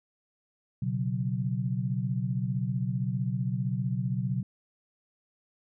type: chord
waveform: sine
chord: B suspended second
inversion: none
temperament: just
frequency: 123.47 / 138.9 / 185.21 Hz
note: B2 / C#3 / F#3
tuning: 0 / +4 / +2 cents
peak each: -30 / -32 / -32 dBFS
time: 0.82-4.43 s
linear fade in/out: 5 ms
effects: none